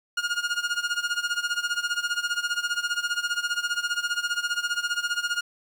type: tone with tremolo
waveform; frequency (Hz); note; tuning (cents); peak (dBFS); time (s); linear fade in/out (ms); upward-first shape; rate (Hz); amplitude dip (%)
sawtooth; 1426; F6; +36; -18; 0.17-5.41; 5; sine; 15; 85
effects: low-pass 7000 Hz 12 dB/octave + 8-bit